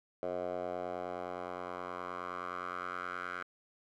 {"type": "tone with band-pass filter sweep", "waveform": "10% pulse", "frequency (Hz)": 89.6, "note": "F2", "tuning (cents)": 45, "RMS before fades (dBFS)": -40, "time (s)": [0.23, 3.43], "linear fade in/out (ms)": 0, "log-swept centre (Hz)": [610, 1500], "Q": 3.5, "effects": []}